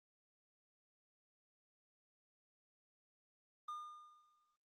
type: tone with exponential decay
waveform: triangle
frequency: 1213 Hz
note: D#6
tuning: 44 cents flat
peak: -40 dBFS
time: 3.68-4.56 s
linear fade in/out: 5 ms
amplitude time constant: 190 ms
effects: noise-tail reverb RT60 0.1 s tail -24 dB re dry + Opus 24 kbps